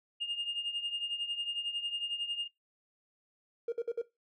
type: tone with tremolo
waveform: sine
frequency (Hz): 2830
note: F7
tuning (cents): +22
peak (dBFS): -29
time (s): 0.2-2.48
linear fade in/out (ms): 20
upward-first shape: triangle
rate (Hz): 11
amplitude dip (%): 85
type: tone bursts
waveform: triangle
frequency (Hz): 466.2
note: A#4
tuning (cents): 0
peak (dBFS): -26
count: 4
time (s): 3.68-4.016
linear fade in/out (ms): 5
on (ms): 42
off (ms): 56
effects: noise-tail reverb RT60 0.2 s tail -20 dB re dry + tanh soft clip ceiling -28 dBFS